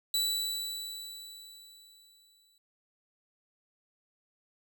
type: tone with exponential decay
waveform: sawtooth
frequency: 3951 Hz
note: B7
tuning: in tune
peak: -23 dBFS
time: 0.14-2.58 s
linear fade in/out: 2 ms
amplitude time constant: 530 ms
effects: none